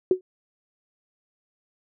sine tone with exponential decay, 370 Hz, F#4, in tune, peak -11 dBFS, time 0.11-0.21 s, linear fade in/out 2 ms, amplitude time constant 20 ms, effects none

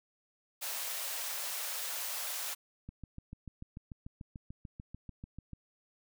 white high-pass noise, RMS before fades -38 dBFS, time 0.61-2.55 s, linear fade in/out 20 ms, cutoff 500 Hz, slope 48 dB/octave
click train, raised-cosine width 5 ms, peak -32 dBFS, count 19, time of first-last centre 2.89-5.533 s, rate 6.81 Hz
effects none

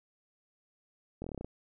slowing click train, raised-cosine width 2 ms, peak -26 dBFS, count 9, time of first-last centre 1.22-1.446 s, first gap 22 ms, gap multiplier 1.07, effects none

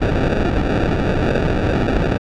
pink noise with sample-and-hold, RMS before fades -17 dBFS, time 0-2.18 s, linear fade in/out 20 ms, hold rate 1050 Hz, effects low-pass 3000 Hz 12 dB/octave

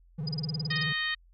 triangle tone with vibrato, 152.2 Hz, D#3, 38 cents flat, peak -29 dBFS, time 0.18-0.93 s, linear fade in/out 10 ms, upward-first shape square, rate 19 Hz, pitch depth 140 cents each way
sine tone bursts, 4946 Hz, D#8, 11 cents flat, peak -31 dBFS, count 11, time 0.27-0.83 s, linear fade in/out 5 ms, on 20 ms, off 34 ms
harmonic tone, 620 Hz, D#5, 6 cents flat, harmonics 2 / 3 / 4 / 5 / 6 / 7, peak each -41 / -30 / -40 / -36 / -37 / -41 dBFS, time 0.7-1.15 s, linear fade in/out 10 ms
effects added 43 Hz sine -56 dBFS peak until 1.33 s

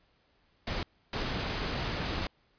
pink noise bursts at uneven times, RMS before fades -33 dBFS, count 2, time 0.67-0.83 / 1.13-2.27 s, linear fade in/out 2 ms, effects pink hiss -69 dBFS RMS until 2.58 s + resampled to 11025 Hz

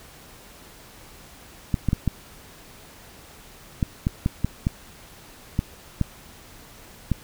clicks, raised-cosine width 5 ms, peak -8 dBFS, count 12, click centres 1.742 / 1.887 / 1.931 / 2.077 / 3.828 / 4.069 / 4.261 / 4.446 / 4.669 / 5.591 / 6.013 / 7.117 s, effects pink hiss -47 dBFS RMS until 7.23 s

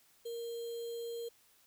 sine tone with sample-and-hold, 466.2 Hz, A#4, in tune, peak -38 dBFS, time 0.25-1.29 s, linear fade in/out 10 ms, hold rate 3675 Hz, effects white hiss -67 dBFS RMS until 1.66 s

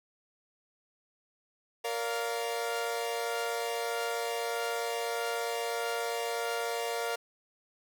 sawtooth chord, Bb major, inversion none, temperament equal with one note detuned, 466.2 / 573.9 / 698.5 Hz, Bb4 / D5 / F5, 0 / -40 / 0 cents, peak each -30 / -35 / -32 dBFS, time 1.84-7.16 s, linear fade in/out 10 ms, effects none

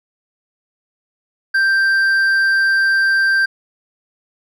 sine tone with hard clipping, 1572 Hz, G6, 4 cents sharp, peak -13 dBFS, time 1.54-3.46 s, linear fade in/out 10 ms, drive 4 dB, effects none

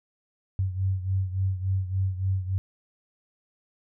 sine beating tone pair, 94.2 / 97.7 Hz, F#2 / G2, +32 / -5 cents, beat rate 3.5 Hz, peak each -25 / -30 dBFS, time 0.59-2.58 s, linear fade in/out 0 ms, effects none

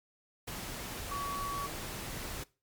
sine tone in noise, 1131 Hz, C#6, 34 cents sharp, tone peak -35 dBFS, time 1.11-1.67 s, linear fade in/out 10 ms, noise pink, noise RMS -41 dBFS, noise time 0.47-2.44 s, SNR +3 dB, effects noise-tail reverb RT60 0.3 s tail -20 dB re dry + Opus 48 kbps

